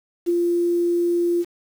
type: tone with ADSR envelope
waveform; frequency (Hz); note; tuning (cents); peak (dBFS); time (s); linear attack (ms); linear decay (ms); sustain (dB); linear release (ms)
sine; 346.2; F4; -15; -15; 0.26-1.45; 30; 19; -2; 45
effects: 7-bit